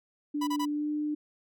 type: tone with pitch glide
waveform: sine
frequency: 293.7 to 299.4 Hz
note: D4 to D4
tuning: 0 to +33 cents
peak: -28 dBFS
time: 0.34-1.15 s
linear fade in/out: 10 ms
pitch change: +33 cents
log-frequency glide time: 0.66-0.89 s
type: tone bursts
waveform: 45% pulse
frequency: 987.8 Hz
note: B5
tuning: in tune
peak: -31 dBFS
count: 3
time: 0.41-0.655 s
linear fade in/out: 10 ms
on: 63 ms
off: 28 ms
effects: none